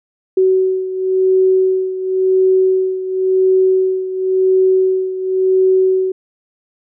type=beating tone pair; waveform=sine; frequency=375.8 / 376.74 Hz; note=F#4 / F#4; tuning=+27 / +31 cents; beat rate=0.94 Hz; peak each=-12 / -17 dBFS; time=0.37-6.12 s; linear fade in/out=5 ms; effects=none